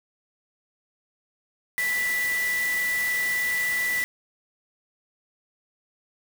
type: tone in noise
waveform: sine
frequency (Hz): 1972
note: B6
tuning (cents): -3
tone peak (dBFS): -23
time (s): 1.78-4.04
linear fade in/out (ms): 0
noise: white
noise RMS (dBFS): -34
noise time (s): 1.78-4.04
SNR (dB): +8
effects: none